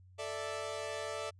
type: chord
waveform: sawtooth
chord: A suspended fourth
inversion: none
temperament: equal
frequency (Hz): 440 / 587.3 / 659.3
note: A4 / D5 / E5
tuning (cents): 0 / 0 / 0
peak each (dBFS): -39 / -37 / -39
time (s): 0.18-1.31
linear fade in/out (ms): 20
effects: added 92 Hz sine -56 dBFS peak until 1.39 s + resampled to 22050 Hz